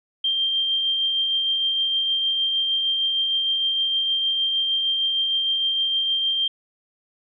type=tone with tremolo; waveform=sine; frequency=3172 Hz; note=G7; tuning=20 cents sharp; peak=-18 dBFS; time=0.24-6.48 s; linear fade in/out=5 ms; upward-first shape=triangle; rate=6.5 Hz; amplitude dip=30%; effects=none